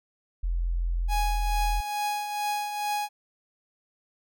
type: tone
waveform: sine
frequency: 42.84 Hz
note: F1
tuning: 33 cents flat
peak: -24 dBFS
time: 0.43-1.81 s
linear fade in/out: 10 ms
type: tone with tremolo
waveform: 45% pulse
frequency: 831 Hz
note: G#5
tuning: 1 cent sharp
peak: -25 dBFS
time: 1.08-3.09 s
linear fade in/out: 50 ms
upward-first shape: triangle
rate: 2.3 Hz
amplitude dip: 55%
effects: none